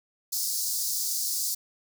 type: high-pass noise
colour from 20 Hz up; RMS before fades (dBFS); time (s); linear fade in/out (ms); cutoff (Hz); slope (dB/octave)
pink; -29; 0.32-1.55; 10; 4600; 48
effects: none